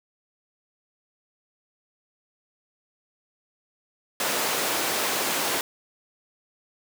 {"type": "high-pass noise", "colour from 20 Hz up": "pink", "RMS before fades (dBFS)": -26, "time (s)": [4.2, 5.61], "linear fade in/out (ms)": 2, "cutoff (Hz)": 380, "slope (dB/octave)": 12, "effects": []}